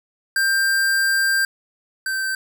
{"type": "tone pair in turn", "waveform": "square", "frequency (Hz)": [1575, 1554.2], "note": ["G6", "G6"], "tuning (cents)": [8, -15], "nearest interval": "unison", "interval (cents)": 23, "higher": "first", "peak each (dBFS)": [-17, -22], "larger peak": "first", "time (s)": [[0.36, 1.45], [2.06, 2.35]], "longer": "first", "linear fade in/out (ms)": 2, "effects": []}